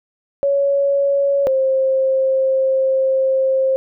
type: tone pair in turn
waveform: sine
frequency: 559 / 530.1 Hz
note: C#5 / C5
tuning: +14 / +23 cents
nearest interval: minor second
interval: 91 cents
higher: first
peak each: -13 dBFS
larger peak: neither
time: 0.43-1.47 / 1.47-3.76 s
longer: second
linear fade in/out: 0 ms
effects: none